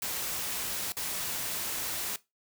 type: noise with dropouts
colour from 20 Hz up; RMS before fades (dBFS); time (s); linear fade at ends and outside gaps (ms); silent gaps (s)
white; -34; 0.02-2.16; 2; 0.921-0.968
effects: noise-tail reverb RT60 0.2 s tail -18 dB re dry